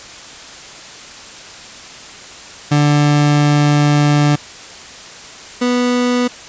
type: tone pair in turn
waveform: 30% pulse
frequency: 146.83 / 246.1 Hz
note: D3 / B3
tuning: 0 / -6 cents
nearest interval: major sixth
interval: 894 cents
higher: second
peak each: -7 / -10 dBFS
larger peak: first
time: 2.71-4.36 / 5.61-6.28 s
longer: first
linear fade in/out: 10 ms
effects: white hiss -34 dBFS RMS until 6.48 s + resampled to 16000 Hz